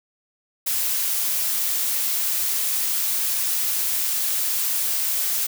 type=noise; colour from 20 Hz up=blue; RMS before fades=-23 dBFS; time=0.66-5.47 s; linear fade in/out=10 ms; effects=none